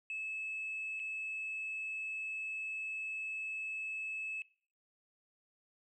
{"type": "tone with dropouts", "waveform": "sine", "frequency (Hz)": 2600, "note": "E7", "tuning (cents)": -24, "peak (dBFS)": -36, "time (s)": [0.1, 4.42], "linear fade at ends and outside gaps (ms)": 1, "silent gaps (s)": [0.995, 0.999], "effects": ["noise-tail reverb RT60 0.5 s tail -22 dB re dry", "tanh soft clip ceiling -34 dBFS"]}